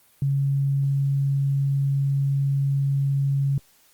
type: tone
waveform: sine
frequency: 138.59 Hz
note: C#3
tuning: in tune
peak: -19 dBFS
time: 0.22-3.58 s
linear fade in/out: 2 ms
effects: white hiss -58 dBFS RMS until 3.93 s + Opus 32 kbps